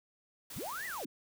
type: noise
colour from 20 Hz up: white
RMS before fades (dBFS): -46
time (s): 0.5-1.05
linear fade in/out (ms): 5
type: linear two-way sweep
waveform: sine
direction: up then down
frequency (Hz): 61.2 to 2017 to 205.8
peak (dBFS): -38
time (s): 0.56-1.06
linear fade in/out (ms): 5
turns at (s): 0.86
effects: none